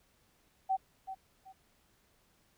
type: tone with echo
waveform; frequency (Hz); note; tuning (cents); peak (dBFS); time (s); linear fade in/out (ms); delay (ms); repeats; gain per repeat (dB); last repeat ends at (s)
sine; 765; G5; -42; -27; 0.69-0.77; 20; 380; 2; -11; 1.53
effects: pink hiss -70 dBFS RMS until 2.57 s